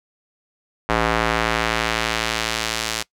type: tone with band-pass filter sweep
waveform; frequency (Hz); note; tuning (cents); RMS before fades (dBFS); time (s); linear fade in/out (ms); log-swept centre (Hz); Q
square; 56; A1; +31; -22; 0.89-3.03; 10; 1200 to 5400; 0.72
effects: noise-tail reverb RT60 0.1 s tail -21 dB re dry